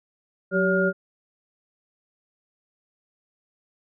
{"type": "tone cluster", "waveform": "sine", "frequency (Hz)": [184.4, 386.2, 567, 1418], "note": ["F#3", "G4", "C#5", "F6"], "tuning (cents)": [-6, -26, 39, 26], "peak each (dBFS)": -24, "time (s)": [0.51, 0.93], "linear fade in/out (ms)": 50, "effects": []}